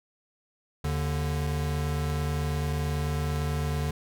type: tone pair together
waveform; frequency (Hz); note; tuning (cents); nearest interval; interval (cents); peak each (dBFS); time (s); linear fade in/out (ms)
square; 77.78 / 146.83; D#2 / D3; 0 / 0; major seventh; 1100; -30 / -30; 0.84-3.91; 5
effects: none